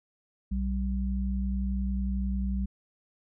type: tone pair together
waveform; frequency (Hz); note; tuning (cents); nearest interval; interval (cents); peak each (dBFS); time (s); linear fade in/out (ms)
sine; 61 / 194.34; B1 / G3; -21 / -15; octave + minor sixth; 2006; -28 / -31; 0.51-2.66; 10
effects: none